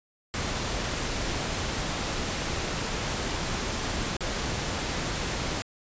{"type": "noise with dropouts", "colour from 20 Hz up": "pink", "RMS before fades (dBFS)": -30, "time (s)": [0.34, 5.62], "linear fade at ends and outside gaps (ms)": 0, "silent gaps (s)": [4.167, 4.207], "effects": ["resampled to 16000 Hz"]}